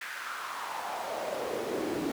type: noise with high-pass filter sweep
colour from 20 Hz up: brown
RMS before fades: -35 dBFS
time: 0.01-2.12 s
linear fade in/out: 5 ms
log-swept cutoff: 1700 to 280 Hz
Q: 3
effects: none